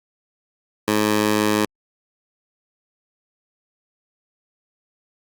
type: tone with high-pass filter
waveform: 15% pulse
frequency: 105.9 Hz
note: G#2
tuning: 34 cents sharp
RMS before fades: -19 dBFS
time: 0.88-1.65 s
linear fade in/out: 0 ms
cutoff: 260 Hz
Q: 0.71
effects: Opus 48 kbps